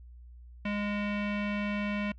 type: tone with low-pass filter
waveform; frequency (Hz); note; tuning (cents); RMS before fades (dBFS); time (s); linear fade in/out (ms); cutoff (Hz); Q
square; 205.7; G#3; -16; -32; 0.65-2.12; 5; 2500; 3.5
effects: noise-tail reverb RT60 0.1 s tail -25 dB re dry + added 60 Hz sine -47 dBFS peak until 2.18 s